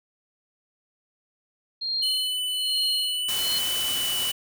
sine tone with tremolo, 4212 Hz, C8, 11 cents sharp, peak -23 dBFS, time 1.81-3.59 s, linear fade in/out 10 ms, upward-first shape sine, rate 1.2 Hz, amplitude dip 100%
square tone with vibrato, 2981 Hz, F#7, 12 cents sharp, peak -26 dBFS, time 2.02-4.32 s, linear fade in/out 10 ms, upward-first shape sine, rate 0.79 Hz, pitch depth 8 cents each way
white noise, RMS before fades -31 dBFS, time 3.28-4.32 s, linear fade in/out 10 ms
effects none

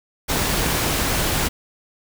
pink noise, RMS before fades -21 dBFS, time 0.28-1.49 s, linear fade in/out 20 ms, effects none

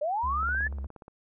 sine linear sweep, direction up, 565 to 1771 Hz, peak -26 dBFS, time 0.01-0.68 s, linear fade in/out 10 ms
triangle tone with vibrato, 69.3 Hz, C#2, in tune, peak -30 dBFS, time 0.23-0.87 s, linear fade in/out 10 ms, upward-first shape square, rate 8.2 Hz, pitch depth 42 cents each way
click train, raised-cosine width 1 ms, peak -32 dBFS, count 12, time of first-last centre 0.43-1.081 s, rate 16.9 Hz
effects none

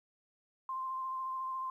sine tone with vibrato, 1047 Hz, C6, 1 cent sharp, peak -35 dBFS, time 0.69-1.7 s, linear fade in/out 2 ms, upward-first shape sine, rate 14 Hz, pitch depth 16 cents each way, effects 12-bit

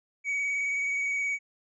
triangle tone with vibrato, 2255 Hz, C#7, 29 cents sharp, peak -25 dBFS, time 0.24-1.39 s, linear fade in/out 50 ms, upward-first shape square, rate 19 Hz, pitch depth 19 cents each way, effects resampled to 22050 Hz

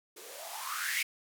violet noise with band-pass filter sweep, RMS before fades -37 dBFS, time 0.16-1.03 s, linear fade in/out 10 ms, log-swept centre 370 to 2300 Hz, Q 9, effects none

